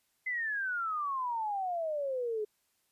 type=exponential sweep; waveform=sine; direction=down; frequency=2058 to 415.3 Hz; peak=-31 dBFS; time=0.26-2.45 s; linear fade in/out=10 ms; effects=white hiss -75 dBFS RMS until 2.91 s + resampled to 32000 Hz